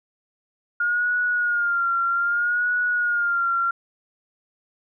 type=tone with vibrato; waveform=sine; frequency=1419 Hz; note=F6; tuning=27 cents sharp; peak=-19 dBFS; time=0.8-3.71 s; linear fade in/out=5 ms; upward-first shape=sine; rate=0.63 Hz; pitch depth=56 cents each way; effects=none